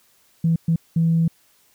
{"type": "tone bursts at uneven times", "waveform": "sine", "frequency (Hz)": 164.81, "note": "E3", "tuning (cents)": 0, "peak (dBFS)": -14, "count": 3, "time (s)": [[0.44, 0.56], [0.68, 0.76], [0.96, 1.28]], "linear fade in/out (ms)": 5, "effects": ["tanh soft clip ceiling -10 dBFS", "white hiss -59 dBFS RMS until 1.74 s"]}